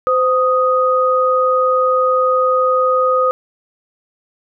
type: tone pair together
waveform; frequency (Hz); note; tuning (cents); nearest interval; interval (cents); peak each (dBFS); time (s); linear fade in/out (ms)
sine; 514.6 / 1246; C5 / D#6; -29 / +2; octave + minor third; 1531; -14; 0.07-3.31; 0
effects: none